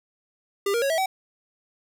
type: tone with pitch steps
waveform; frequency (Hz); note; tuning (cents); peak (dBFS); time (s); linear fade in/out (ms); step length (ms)
square; 399.3 / 469.4 / 551.8 / 648.7 / 762.5; G4 / A#4 / C#5 / E5 / G5; +32 / +12 / -8 / -28 / -48; -22; 0.66-1.06; 5; 80
effects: none